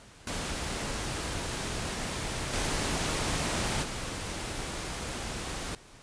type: noise with level steps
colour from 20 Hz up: pink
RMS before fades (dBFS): -34 / -30 / -36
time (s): 0.27-5.75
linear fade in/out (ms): 2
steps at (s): 2.52 / 3.82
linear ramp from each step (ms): 20
effects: pink hiss -53 dBFS RMS until 6.02 s + resampled to 22050 Hz